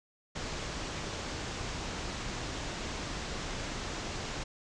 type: low-pass noise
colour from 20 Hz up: pink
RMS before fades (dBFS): -38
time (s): 0.35-4.44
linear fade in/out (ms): 10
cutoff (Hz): 7400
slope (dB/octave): 48
effects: none